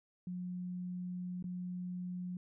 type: tone with dropouts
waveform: sine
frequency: 180 Hz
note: F#3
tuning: 47 cents flat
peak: -38 dBFS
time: 0.27-2.37 s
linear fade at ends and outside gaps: 2 ms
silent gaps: 1.426-1.441 s
effects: none